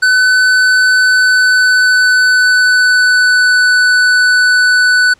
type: tone with pitch glide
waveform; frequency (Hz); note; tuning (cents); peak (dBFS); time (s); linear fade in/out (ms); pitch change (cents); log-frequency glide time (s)
square; 1507 to 1492.3; F#6 to F#6; +31 to +14; -7; 0.02-5.14; 10; -17; 0.98-3.68
effects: pink hiss -49 dBFS RMS until 5.19 s + low-pass 7000 Hz 12 dB/octave